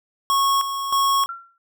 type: tone with tremolo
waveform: square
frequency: 1100 Hz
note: C#6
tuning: 14 cents flat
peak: -17 dBFS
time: 0.3-1.26 s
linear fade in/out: 0 ms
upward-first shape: square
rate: 1.6 Hz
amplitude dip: 60%
type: tone with exponential decay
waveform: sine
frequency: 1366 Hz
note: F6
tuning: 39 cents flat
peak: -25 dBFS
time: 1.29-1.58 s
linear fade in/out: 2 ms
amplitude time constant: 61 ms
effects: none